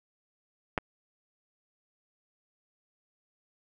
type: clicks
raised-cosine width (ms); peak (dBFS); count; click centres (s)
0.5; -11 / -27; 2; 0.778 / 0.785
effects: none